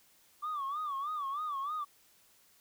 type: tone with vibrato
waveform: sine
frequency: 1161 Hz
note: D6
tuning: 20 cents flat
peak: -32 dBFS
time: 0.42-1.85 s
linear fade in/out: 20 ms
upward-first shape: sine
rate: 3.2 Hz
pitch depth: 130 cents each way
effects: tanh soft clip ceiling -31 dBFS + white hiss -65 dBFS RMS until 2.6 s